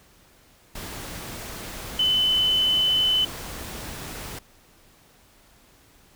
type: tone in noise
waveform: sine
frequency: 3024 Hz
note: F#7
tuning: 37 cents sharp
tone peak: -18 dBFS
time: 1.99-3.25 s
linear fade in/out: 5 ms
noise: pink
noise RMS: -36 dBFS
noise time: 0.75-4.39 s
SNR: +15 dB
effects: pink hiss -56 dBFS RMS until 6.15 s